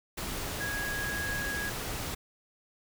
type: tone in noise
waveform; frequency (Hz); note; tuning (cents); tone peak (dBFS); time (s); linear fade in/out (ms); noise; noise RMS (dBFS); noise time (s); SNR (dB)
sine; 1654; G#6; -8; -33; 0.6-1.7; 10; pink; -36; 0.17-2.15; 0
effects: none